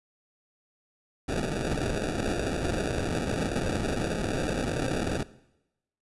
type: noise with sample-and-hold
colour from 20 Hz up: blue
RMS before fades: -29 dBFS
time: 1.28-5.23 s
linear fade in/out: 5 ms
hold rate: 1050 Hz
effects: noise-tail reverb RT60 0.9 s tail -19 dB re dry + resampled to 24000 Hz